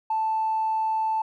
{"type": "tone with tanh clipping", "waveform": "triangle", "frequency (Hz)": 880, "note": "A5", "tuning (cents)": 0, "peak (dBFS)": -22, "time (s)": [0.1, 1.22], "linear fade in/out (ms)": 5, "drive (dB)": 4, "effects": []}